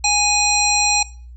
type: harmonic tone with a mistuned harmonic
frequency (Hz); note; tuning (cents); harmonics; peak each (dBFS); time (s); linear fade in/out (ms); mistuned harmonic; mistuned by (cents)
829; G#5; -3; 1 / 3 / 5 / 7 / 9; -20 / -20 / -20 / -20 / -20; 0.04-1.03; 5; 7; -15
effects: noise-tail reverb RT60 0.4 s tail -20 dB re dry + added 60 Hz sine -35 dBFS peak until 1.36 s